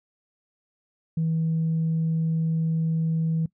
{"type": "tone", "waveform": "sine", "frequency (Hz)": 161.9, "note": "E3", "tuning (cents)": -31, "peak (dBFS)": -20, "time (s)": [1.17, 3.46], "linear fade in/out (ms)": 5, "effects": ["noise-tail reverb RT60 0.1 s tail -21 dB re dry", "tanh soft clip ceiling -18 dBFS"]}